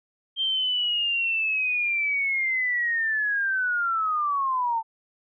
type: linear sweep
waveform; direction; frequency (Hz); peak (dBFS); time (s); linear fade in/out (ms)
sine; down; 3176 to 885; -22; 0.36-4.83; 50
effects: none